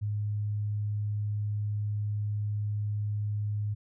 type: tone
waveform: sine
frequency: 104.4 Hz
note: G#2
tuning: 10 cents sharp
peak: -28 dBFS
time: 0.01-3.75 s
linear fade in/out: 20 ms
effects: none